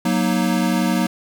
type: chord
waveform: square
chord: D# minor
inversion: first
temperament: equal with one note detuned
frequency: 185 / 235.7 / 311.1 Hz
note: F#3 / A#3 / D#4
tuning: 0 / +19 / 0 cents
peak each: -21 / -21 / -24 dBFS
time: 0.05-1.07 s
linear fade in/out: 5 ms
effects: none